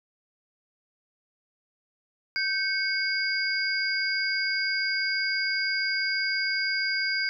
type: tone cluster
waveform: sine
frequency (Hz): 1552 / 2203 / 4837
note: G6 / C#7 / D#8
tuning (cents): -18 / -11 / -50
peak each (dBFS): -29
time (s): 2.36-7.29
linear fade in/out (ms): 0
effects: none